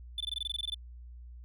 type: tone bursts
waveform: triangle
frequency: 3506 Hz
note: A7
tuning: 7 cents flat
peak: -30 dBFS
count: 13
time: 0.18-0.744 s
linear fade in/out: 2 ms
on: 24 ms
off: 21 ms
effects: added 60 Hz sine -45 dBFS peak until 1.44 s